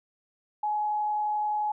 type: tone with frequency modulation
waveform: sine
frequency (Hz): 843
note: G#5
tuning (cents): +26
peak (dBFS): -25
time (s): 0.63-1.72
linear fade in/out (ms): 5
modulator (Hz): 31.5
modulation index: 0.23
effects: none